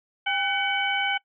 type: harmonic tone with a mistuned harmonic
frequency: 755 Hz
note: F#5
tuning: 35 cents sharp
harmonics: 1 / 2 / 3 / 4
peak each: -28 / -28 / -28 / -28 dBFS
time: 0.26-1.18 s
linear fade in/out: 10 ms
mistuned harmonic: 1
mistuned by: +99 cents
effects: noise-tail reverb RT60 0.1 s tail -22 dB re dry